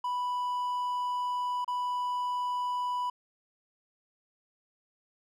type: tone with dropouts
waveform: triangle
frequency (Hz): 987.8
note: B5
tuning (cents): 0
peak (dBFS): -27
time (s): 0.04-3.1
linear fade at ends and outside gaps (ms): 5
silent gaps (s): 1.646-1.678
effects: none